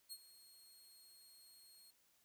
20% pulse tone with ADSR envelope, 4279 Hz, C8, 38 cents sharp, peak -40 dBFS, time 0.09-1.91 s, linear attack 31 ms, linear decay 50 ms, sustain -16 dB, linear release 10 ms, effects white hiss -75 dBFS RMS until 2.24 s

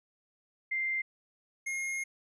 sine / square tone pair in turn, 2093 / 2143 Hz, C7 / C7, 0 / +41 cents, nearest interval unison, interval 41 cents, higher second, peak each -29 / -33 dBFS, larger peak first, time 0.71-1.02 / 1.66-2.04 s, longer second, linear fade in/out 10 ms, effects resampled to 24000 Hz

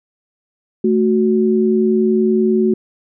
sine tone pair together, 219.9 / 369.8 Hz, A3 / F#4, -1 / -1 cents, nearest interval major sixth, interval 900 cents, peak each -14 dBFS, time 0.84-2.74 s, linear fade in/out 5 ms, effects none

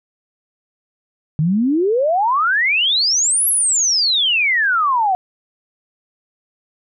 sine exponential two-way sweep, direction up then down, 146.83 to 11510 to 720 Hz, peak -13 dBFS, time 1.39-5.15 s, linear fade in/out 0 ms, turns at 3.48 s, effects none

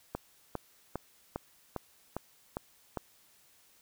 click train, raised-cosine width 1 ms, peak -20 dBFS, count 8, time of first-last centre 0.15-2.973 s, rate 2.48 Hz, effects white hiss -64 dBFS RMS until 3.81 s

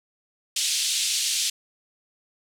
pink band-pass noise, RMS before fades -25 dBFS, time 0.56-1.5 s, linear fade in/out 5 ms, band 3100 to 9400 Hz, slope 24 dB/octave, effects none

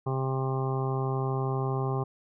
harmonic tone, 132.6 Hz, C3, 23 cents sharp, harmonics 1 / 2 / 3 / 4 / 5 / 6 / 7 / 8 / 9, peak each -28 / -40 / -33 / -43 / -42 / -37 / -47 / -38 / -44 dBFS, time 0.06-2.04 s, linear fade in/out 10 ms, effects none

